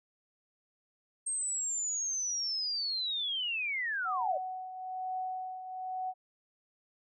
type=linear sweep; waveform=sine; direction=down; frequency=8500 to 552 Hz; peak=-31 dBFS; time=1.26-4.38 s; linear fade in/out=10 ms
type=tone with tremolo; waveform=sine; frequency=745 Hz; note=F#5; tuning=12 cents sharp; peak=-32 dBFS; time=4.04-6.14 s; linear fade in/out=50 ms; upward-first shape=triangle; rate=1.1 Hz; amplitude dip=65%
effects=none